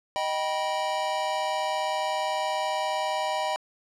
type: chord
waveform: square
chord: Eb augmented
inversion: none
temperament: just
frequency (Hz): 622.3 / 777.8 / 972.3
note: Eb5 / G5 / B5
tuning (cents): 0 / -14 / -27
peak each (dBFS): -31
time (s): 0.16-3.56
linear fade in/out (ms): 0
effects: low-pass 7000 Hz 12 dB/octave